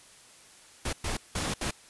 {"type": "noise bursts at uneven times", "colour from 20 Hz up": "pink", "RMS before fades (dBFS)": -31, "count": 4, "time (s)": [[0.85, 0.93], [1.04, 1.17], [1.35, 1.54], [1.61, 1.71]], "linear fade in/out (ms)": 5, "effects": ["white hiss -54 dBFS RMS until 1.89 s", "resampled to 24000 Hz"]}